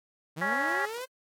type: linear sweep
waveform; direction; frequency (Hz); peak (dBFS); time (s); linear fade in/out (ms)
sawtooth; up; 147 to 527; -31; 0.36-1.06; 20
type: harmonic tone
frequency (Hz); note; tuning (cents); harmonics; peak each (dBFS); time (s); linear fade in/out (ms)
277.2; C#4; 0; 2 / 3 / 4 / 5 / 6 / 7; -37 / -33 / -36 / -35 / -32 / -31; 0.41-0.86; 10
effects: AAC 64 kbps